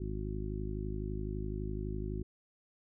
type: harmonic tone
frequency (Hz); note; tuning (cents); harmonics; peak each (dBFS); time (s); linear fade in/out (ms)
51.91; G#1; 0; 1 / 2 / 3 / 4 / 5 / 6 / 7; -38 / -41 / -44 / -45 / -47 / -49 / -43; 0-2.23; 5
effects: none